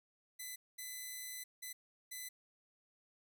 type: tone bursts at uneven times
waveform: 5% pulse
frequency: 2010 Hz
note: B6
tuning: 30 cents sharp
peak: -34 dBFS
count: 4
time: 0.39-0.56 / 0.78-1.44 / 1.62-1.73 / 2.11-2.29 s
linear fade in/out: 10 ms
effects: none